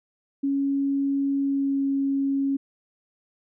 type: tone with pitch glide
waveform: sine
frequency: 277.2 to 275 Hz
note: C#4 to C#4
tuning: 0 to -14 cents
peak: -21 dBFS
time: 0.43-2.57 s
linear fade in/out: 10 ms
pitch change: -14 cents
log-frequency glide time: 1.39-1.84 s
effects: none